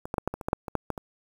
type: clicks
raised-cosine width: 1 ms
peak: -21 / -15 / -11 / -12 / -18 / -23 / -14 / -7 / -20 / -10 / -14 / -21 dBFS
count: 12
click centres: 0.055 / 0.141 / 0.182 / 0.276 / 0.34 / 0.412 / 0.485 / 0.531 / 0.682 / 0.753 / 0.903 / 0.978 s
effects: 7-bit